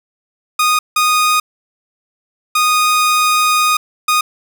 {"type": "tone bursts at uneven times", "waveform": "sawtooth", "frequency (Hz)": 1238, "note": "D#6", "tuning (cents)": -9, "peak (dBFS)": -7, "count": 4, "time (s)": [[0.59, 0.79], [0.96, 1.4], [2.55, 3.77], [4.08, 4.21]], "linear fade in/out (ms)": 5, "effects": []}